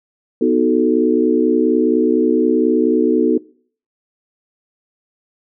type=chord; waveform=sine; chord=B dominant seventh; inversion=none; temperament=equal; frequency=246.9 / 311.1 / 370 / 440 Hz; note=B3 / D#4 / F#4 / A4; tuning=0 / 0 / 0 / 0 cents; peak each=-17 dBFS; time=0.41-3.38 s; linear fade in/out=5 ms; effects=noise-tail reverb RT60 0.5 s tail -22 dB re dry